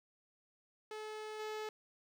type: tone with level steps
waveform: sawtooth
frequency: 430.2 Hz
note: A4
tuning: 39 cents flat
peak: -39 / -36 dBFS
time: 0.91-1.69 s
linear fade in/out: 2 ms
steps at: 1.39 s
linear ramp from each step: 10 ms
effects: low-pass 6000 Hz 12 dB/octave + 11-bit